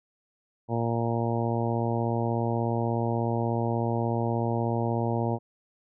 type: harmonic tone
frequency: 116.54 Hz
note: A#2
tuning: in tune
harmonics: 1 / 2 / 3 / 4 / 5 / 6 / 7 / 8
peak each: -28 / -31 / -33 / -34 / -35 / -36 / -36 / -37 dBFS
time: 0.68-5.39 s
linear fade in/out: 50 ms
effects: none